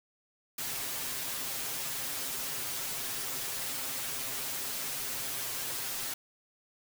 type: noise with comb filter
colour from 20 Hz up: white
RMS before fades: -36 dBFS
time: 0.58-6.14 s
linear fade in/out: 5 ms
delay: 7.5 ms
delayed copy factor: +0.8
effects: none